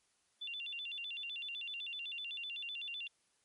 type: tone with vibrato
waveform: sine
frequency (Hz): 3114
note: G7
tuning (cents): -12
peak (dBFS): -40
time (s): 0.41-3.08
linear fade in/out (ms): 10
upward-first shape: square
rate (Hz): 7.9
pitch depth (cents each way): 200
effects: white hiss -75 dBFS RMS until 3.44 s + MP3 48 kbps